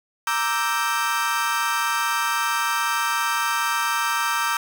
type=chord; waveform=35% pulse; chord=E half-diminished seventh; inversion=second; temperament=equal; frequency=932.3 / 1174.7 / 1318.5 / 1568 Hz; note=Bb5 / D6 / E6 / G6; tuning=0 / 0 / 0 / 0 cents; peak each=-25 dBFS; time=0.27-4.57 s; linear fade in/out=2 ms; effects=7-bit